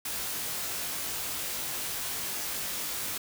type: noise with comb filter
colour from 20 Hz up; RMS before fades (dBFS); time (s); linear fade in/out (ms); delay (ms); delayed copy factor
white; -34; 0.05-3.18; 5; 20; +0.55
effects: none